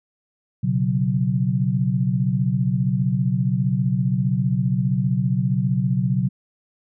sine chord, B suspended second, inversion none, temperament equal, 123.47 / 138.59 / 185 Hz, B2 / C#3 / F#3, 0 / 0 / 0 cents, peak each -22 dBFS, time 0.63-6.29 s, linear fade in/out 10 ms, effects none

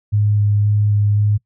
sine tone with vibrato, 103.83 Hz, G#2, in tune, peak -12 dBFS, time 0.12-1.38 s, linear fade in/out 20 ms, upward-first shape square, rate 1.9 Hz, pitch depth 8 cents each way, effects noise-tail reverb RT60 0.1 s tail -22 dB re dry

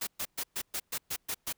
white noise bursts, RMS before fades -34 dBFS, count 9, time 0.01-1.528 s, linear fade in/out 10 ms, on 62 ms, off 120 ms, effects pink hiss -75 dBFS RMS until 1.57 s

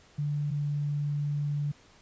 sine tone pair in turn, 146.5 / 145.66 Hz, D3 / D3, -4 / -14 cents, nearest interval unison, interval 10 cents, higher first, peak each -27 dBFS, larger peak neither, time 0.18-0.51 / 0.51-1.72 s, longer second, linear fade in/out 10 ms, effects pink hiss -58 dBFS RMS until 2.01 s + resampled to 16000 Hz

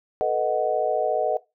sine chord, B dominant seventh, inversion third, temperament equal, 440 / 493.9 / 622.3 / 740 Hz, A4 / B4 / D#5 / F#5, 0 / 0 / 0 / 0 cents, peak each -27 / -27 / -24 / -25 dBFS, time 0.21-1.37 s, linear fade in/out 0 ms, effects noise-tail reverb RT60 0.2 s tail -18 dB re dry

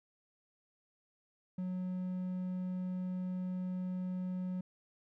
triangle tone, 183.2 Hz, F#3, 17 cents flat, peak -33 dBFS, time 1.58-4.61 s, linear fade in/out 5 ms, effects none

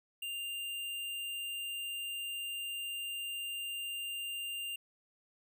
square tone, 2794 Hz, F7, in tune, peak -38 dBFS, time 0.22-4.76 s, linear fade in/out 5 ms, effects none

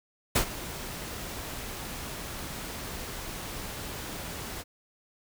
pink noise with ADSR envelope, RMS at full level -22 dBFS, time 0.35-4.64 s, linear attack 10 ms, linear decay 87 ms, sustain -16 dB, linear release 38 ms, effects none

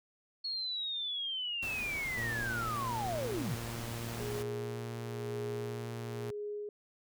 sine linear sweep, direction down, 4345 to 94.8 Hz, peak -34 dBFS, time 0.44-3.55 s, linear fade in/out 10 ms
pink noise, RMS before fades -44 dBFS, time 1.62-4.43 s, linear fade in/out 10 ms
sawtooth tone, 116.54 Hz, A#2, in tune, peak -35 dBFS, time 2.17-6.31 s, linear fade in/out 5 ms
sine tone with tremolo, 415.3 Hz, G#4, in tune, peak -36 dBFS, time 4.2-6.69 s, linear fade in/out 2 ms, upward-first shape sine, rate 0.99 Hz, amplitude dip 70%
effects none

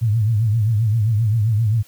sine tone with vibrato, 109.7 Hz, A2, 5 cents flat, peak -14 dBFS, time 0.01-1.83 s, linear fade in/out 20 ms, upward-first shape triangle, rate 7.6 Hz, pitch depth 150 cents each way, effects white hiss -51 dBFS RMS until 1.87 s

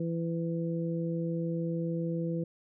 harmonic tone, 166.9 Hz, E3, 22 cents sharp, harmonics 1 / 2 / 3, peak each -31 / -36 / -37 dBFS, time 0-2.44 s, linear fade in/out 5 ms, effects none

